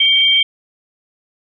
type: tone pair together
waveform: sine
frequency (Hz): 2260 / 3166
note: C#7 / G7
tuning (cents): +33 / +17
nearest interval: tritone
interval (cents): 584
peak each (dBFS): -17 / -10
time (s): 0-0.43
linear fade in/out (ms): 5
effects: none